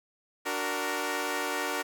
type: chord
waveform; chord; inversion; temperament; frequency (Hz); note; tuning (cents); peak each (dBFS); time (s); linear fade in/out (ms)
10% pulse; D augmented; none; equal with one note detuned; 293.7 / 372.1 / 466.2; D4 / F#4 / A#4; 0 / +10 / 0; -26 / -26 / -25; 0.45-1.83; 20
effects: none